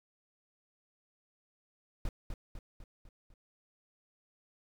brown noise with echo, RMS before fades -33 dBFS, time 2.05-2.09 s, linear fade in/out 2 ms, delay 250 ms, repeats 5, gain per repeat -5 dB, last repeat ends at 3.34 s, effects none

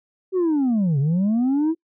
sine linear two-way sweep, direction down then up, 385 to 132.8 to 332.9 Hz, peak -14 dBFS, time 0.32-1.75 s, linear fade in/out 50 ms, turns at 0.99 s, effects noise-tail reverb RT60 0.1 s tail -26 dB re dry + tanh soft clip ceiling -16 dBFS

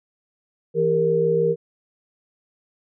sine tone cluster, 163.8 / 398.7 / 465 Hz, E3 / G4 / A#4, -11 / +29 / -4 cents, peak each -25 / -23 / -18 dBFS, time 0.74-1.56 s, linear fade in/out 50 ms, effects none

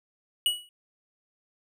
square tone with exponential decay, 2924 Hz, F#7, 21 cents flat, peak -19 dBFS, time 0.46-0.69 s, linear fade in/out 1 ms, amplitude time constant 50 ms, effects none

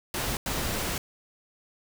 pink noise bursts at uneven times, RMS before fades -30 dBFS, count 2, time 0.14-0.37 / 0.46-0.98 s, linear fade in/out 2 ms, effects none

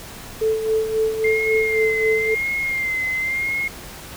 sine tone with tremolo, 440 Hz, A4, in tune, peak -15 dBFS, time 0.41-2.35 s, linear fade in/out 10 ms, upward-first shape sine, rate 3.7 Hz, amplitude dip 60%
sine tone with vibrato, 2103 Hz, C7, 8 cents sharp, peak -20 dBFS, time 1.24-3.68 s, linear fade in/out 5 ms, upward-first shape sine, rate 0.96 Hz, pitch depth 45 cents each way
effects pink hiss -37 dBFS RMS until 4.16 s

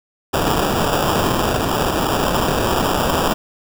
white noise with sample-and-hold, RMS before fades -18 dBFS, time 0.33-3.34 s, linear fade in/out 10 ms, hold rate 2100 Hz, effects none

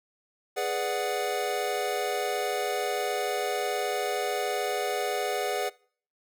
square chord, G# half-diminished seventh, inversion none, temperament equal, 415.3 / 493.9 / 587.3 / 740 Hz, G#4 / B4 / D5 / F#5, 0 / 0 / 0 / 0 cents, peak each -33 / -34 / -35 / -32 dBFS, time 0.56-5.7 s, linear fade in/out 20 ms, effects noise-tail reverb RT60 0.5 s tail -23 dB re dry

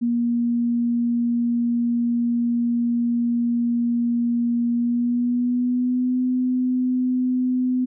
sine tone with pitch glide, 237.2 to 252.8 Hz, A#3 to B3, +30 to +41 cents, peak -18 dBFS, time 0.01-7.86 s, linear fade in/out 20 ms, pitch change +111 cents, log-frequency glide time 4.72-6.2 s, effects none

